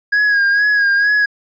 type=tone with vibrato; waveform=triangle; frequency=1646 Hz; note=G#6; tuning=16 cents flat; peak=-9 dBFS; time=0.12-1.26 s; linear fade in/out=10 ms; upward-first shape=sine; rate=2.2 Hz; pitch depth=44 cents each way; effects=resampled to 16000 Hz